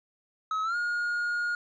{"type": "tone with pitch glide", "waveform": "triangle", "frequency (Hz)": [1282, 1430.7], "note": ["E6", "F6"], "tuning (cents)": [-49, 41], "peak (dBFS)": -25, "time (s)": [0.51, 1.55], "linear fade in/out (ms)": 2, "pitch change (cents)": 190, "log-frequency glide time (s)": [0.63, 0.76], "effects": ["resampled to 16000 Hz", "11-bit"]}